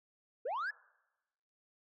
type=linear sweep; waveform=sine; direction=up; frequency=427.1 to 1760 Hz; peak=-32 dBFS; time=0.45-0.71 s; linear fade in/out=10 ms; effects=noise-tail reverb RT60 1.0 s tail -25 dB re dry + tanh soft clip ceiling -33 dBFS